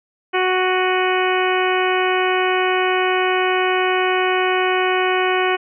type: harmonic tone with a mistuned harmonic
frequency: 370 Hz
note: F#4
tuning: in tune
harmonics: 1 / 2 / 3 / 4 / 5 / 6 / 7 / 8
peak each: -19 / -22 / -24 / -25 / -26 / -27 / -27 / -28 dBFS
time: 0.33-5.57 s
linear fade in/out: 20 ms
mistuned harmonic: 7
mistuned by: -58 cents
effects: none